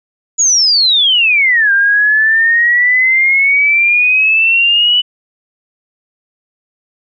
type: exponential two-way sweep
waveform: sine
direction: down then up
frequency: 6920 to 1585 to 2981 Hz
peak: -7 dBFS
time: 0.38-5.02 s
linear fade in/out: 20 ms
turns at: 1.72 s
effects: none